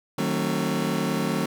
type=chord; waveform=30% pulse; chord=D# diminished seventh; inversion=none; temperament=just; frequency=155.56 / 186.68 / 224 / 268.8 Hz; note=D#3 / F#3 / A3 / C4; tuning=0 / +16 / +31 / +47 cents; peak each=-27 / -26 / -26 / -27 dBFS; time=0.18-1.46 s; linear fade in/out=5 ms; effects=none